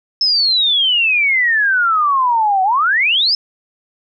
sine exponential two-way sweep, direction down then up, 5274 to 740 to 5274 Hz, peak -11 dBFS, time 0.21-3.35 s, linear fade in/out 2 ms, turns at 2.63 s, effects none

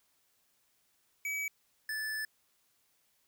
square tone pair in turn, 2282 / 1743.3 Hz, C#7 / A6, +50 / -17 cents, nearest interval perfect fourth, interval 467 cents, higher first, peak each -34 / -35 dBFS, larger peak first, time 1.25-1.48 / 1.89-2.25 s, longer second, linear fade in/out 2 ms, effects white hiss -73 dBFS RMS until 3.27 s

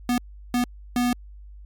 square tone bursts at uneven times, 244.7 Hz, B3, 16 cents flat, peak -20 dBFS, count 3, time 0.09-0.18 / 0.54-0.64 / 0.96-1.13 s, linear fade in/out 2 ms, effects added 50 Hz sine -40 dBFS peak until 1.65 s + MP3 96 kbps

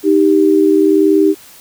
sine tone pair together, 311.3 / 392.2 Hz, D#4 / G4, +1 / +1 cents, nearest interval major third, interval 400 cents, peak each -10 dBFS, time 0.03-1.35 s, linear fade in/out 50 ms, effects white hiss -40 dBFS RMS until 1.6 s

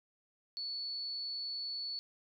sine tone, 4435 Hz, C#8, in tune, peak -37 dBFS, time 0.57-1.99 s, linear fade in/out 0 ms, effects none

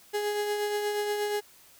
35% pulse tone with tremolo, 415.3 Hz, G#4, in tune, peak -24 dBFS, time 0.13-1.41 s, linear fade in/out 20 ms, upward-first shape triangle, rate 8.4 Hz, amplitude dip 40%, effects white hiss -56 dBFS RMS until 1.79 s

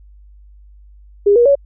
sine tone with pitch steps, 406.2 / 477.5 / 561.3 Hz, G#4 / A#4 / C#5, -38 / +42 / +22 cents, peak -7 dBFS, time 1.26-1.554 s, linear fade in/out 10 ms, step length 98 ms, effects added 50 Hz sine -40 dBFS peak until 1.65 s

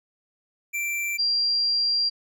square / sine tone pair in turn, 2349 / 4754 Hz, D7 / D8, 0 / +20 cents, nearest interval octave, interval 1220 cents, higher second, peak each -26 / -20 dBFS, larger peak second, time 0.73-1.18 / 1.18-2.1 s, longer second, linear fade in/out 20 ms, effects none

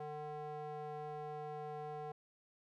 square tone with band-pass filter, 150.2 Hz, D3, 39 cents sharp, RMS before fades -45 dBFS, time 0-2.12 s, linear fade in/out 5 ms, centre 640 Hz, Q 3.3, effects none

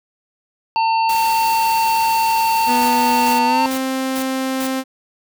harmonic tone, 900 Hz, A5, 39 cents sharp, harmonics 1 / 3 / 5, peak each -14 / -25 / -30 dBFS, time 0.76-3.66 s, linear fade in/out 0 ms
white noise, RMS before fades -28 dBFS, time 1.09-3.39 s, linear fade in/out 5 ms
sawtooth tone with pitch glide, 245.6 to 263.2 Hz, B3 to C4, -9 to +10 cents, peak -15 dBFS, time 2.66-4.84 s, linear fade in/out 50 ms, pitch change +119 cents, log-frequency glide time 3.45-3.63 s
white noise bursts, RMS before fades -29 dBFS, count 5, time 2.81-4.675 s, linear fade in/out 10 ms, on 77 ms, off 370 ms
effects none

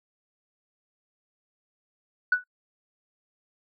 sine tone with exponential decay, 1480 Hz, F#6, in tune, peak -14 dBFS, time 2.32-2.44 s, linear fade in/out 5 ms, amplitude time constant 26 ms, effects noise-tail reverb RT60 0.1 s tail -26 dB re dry + tanh soft clip ceiling -12 dBFS

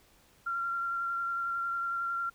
sine tone with vibrato, 1376 Hz, F6, 26 cents flat, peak -30 dBFS, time 0.46-2.3 s, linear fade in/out 10 ms, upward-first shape sine, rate 11 Hz, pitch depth 13 cents each way, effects pink hiss -63 dBFS RMS until 2.34 s

